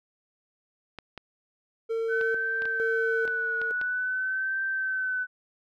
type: clicks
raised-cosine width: 0.3 ms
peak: -23 dBFS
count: 8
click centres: 0.987 / 1.177 / 2.212 / 2.621 / 2.655 / 3.278 / 3.616 / 3.814 s
type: tone with tremolo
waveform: triangle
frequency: 453.3 Hz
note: A#4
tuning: 48 cents flat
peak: -24 dBFS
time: 1.89-3.72 s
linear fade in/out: 20 ms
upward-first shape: square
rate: 1.1 Hz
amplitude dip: 70%
type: tone with vibrato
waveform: sine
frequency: 1511 Hz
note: F#6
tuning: 36 cents sharp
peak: -26 dBFS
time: 2.08-5.27 s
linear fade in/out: 50 ms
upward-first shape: triangle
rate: 0.49 Hz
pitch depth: 61 cents each way
effects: none